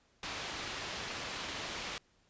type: low-pass noise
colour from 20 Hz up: white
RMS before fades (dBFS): -41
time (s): 0.23-1.98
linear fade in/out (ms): 2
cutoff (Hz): 3900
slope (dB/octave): 12
effects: pink hiss -70 dBFS RMS until 2.29 s + resampled to 16000 Hz